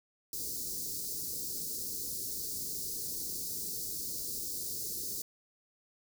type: band-stop noise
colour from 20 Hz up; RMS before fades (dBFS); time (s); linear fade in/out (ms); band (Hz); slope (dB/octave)
white; -38; 0.33-5.22; 2; 480 to 4400; 48
effects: none